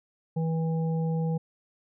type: harmonic tone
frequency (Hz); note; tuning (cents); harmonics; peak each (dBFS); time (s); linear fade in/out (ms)
162.4; E3; -26; 1 / 3 / 5; -25 / -35 / -41; 0.36-1.38; 10
effects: none